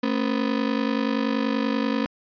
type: ring-modulated tone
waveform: 35% pulse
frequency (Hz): 248.8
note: B3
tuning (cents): +13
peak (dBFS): -17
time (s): 0.03-2.06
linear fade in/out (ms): 0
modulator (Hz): 25.2
effects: resampled to 11025 Hz